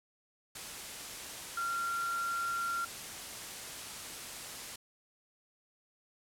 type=tone in noise; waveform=sine; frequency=1378 Hz; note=F6; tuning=24 cents flat; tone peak=-32 dBFS; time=1.57-2.85 s; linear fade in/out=5 ms; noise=white; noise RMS=-43 dBFS; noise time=0.55-4.76 s; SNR=+8 dB; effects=low-pass 11000 Hz 12 dB/octave